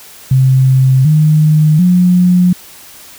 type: tone with pitch steps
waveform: sine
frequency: 131.5 / 153.69 / 179.63 Hz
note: C3 / D#3 / F3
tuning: +9 / -21 / +49 cents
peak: -5 dBFS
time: 0.31-2.53 s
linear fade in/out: 5 ms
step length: 740 ms
effects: white hiss -36 dBFS RMS until 3.18 s